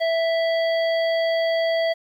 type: harmonic tone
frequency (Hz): 659.3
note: E5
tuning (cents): 0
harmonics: 1 / 3 / 5 / 7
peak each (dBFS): -19 / -29 / -33 / -36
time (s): 0-1.94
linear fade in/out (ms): 20
effects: 9-bit